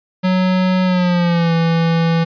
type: tone with pitch glide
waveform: square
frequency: 185 to 165.77 Hz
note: F#3 to E3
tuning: 0 to +10 cents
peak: -13 dBFS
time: 0.23-2.25 s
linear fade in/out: 20 ms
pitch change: -190 cents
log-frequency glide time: 0.84-1.53 s
effects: resampled to 11025 Hz